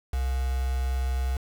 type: tone with quantisation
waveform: sine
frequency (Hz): 64.5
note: C2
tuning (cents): -24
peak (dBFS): -24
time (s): 0.13-1.37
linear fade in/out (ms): 5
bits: 6
effects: none